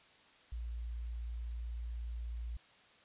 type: tone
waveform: sine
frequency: 58.1 Hz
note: A#1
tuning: 5 cents flat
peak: -38 dBFS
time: 0.52-2.57 s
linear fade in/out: 5 ms
effects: white hiss -63 dBFS RMS until 3.04 s + resampled to 8000 Hz